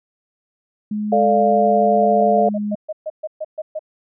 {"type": "tone with pitch glide", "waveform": "sine", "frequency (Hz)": [210.7, 208.2], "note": ["G#3", "G#3"], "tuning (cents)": [25, 5], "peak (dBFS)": -20, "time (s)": [0.91, 2.75], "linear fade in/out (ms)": 5, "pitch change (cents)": -20, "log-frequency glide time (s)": [1.08, 1.35]}
{"type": "chord", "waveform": "sine", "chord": "D minor", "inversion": "second", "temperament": "equal", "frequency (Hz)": [440, 587.3, 698.5], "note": ["A4", "D5", "F5"], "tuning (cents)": [0, 0, 0], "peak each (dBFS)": [-19, -18, -15], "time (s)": [1.12, 2.49], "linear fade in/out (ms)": 5}
{"type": "tone bursts", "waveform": "sine", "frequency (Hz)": 622.3, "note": "D#5", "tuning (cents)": 0, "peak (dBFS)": -22, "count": 11, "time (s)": [2.02, 3.793], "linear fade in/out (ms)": 10, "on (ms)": 43, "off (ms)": 130}
{"effects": []}